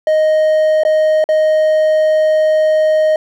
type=tone with dropouts; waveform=triangle; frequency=622.3 Hz; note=D#5; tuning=in tune; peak=-7 dBFS; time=0.07-3.16 s; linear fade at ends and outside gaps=2 ms; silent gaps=0.835-0.85 / 1.241-1.289 s; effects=none